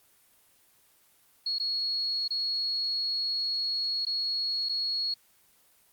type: tone with dropouts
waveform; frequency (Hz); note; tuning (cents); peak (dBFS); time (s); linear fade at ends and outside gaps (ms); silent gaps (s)
sine; 4330; C#8; -41; -27; 1.46-5.14; 5; 1.585-1.598 / 2.278-2.305 / 4.052-4.066 / 4.688-4.693
effects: white hiss -63 dBFS RMS until 5.92 s + Opus 24 kbps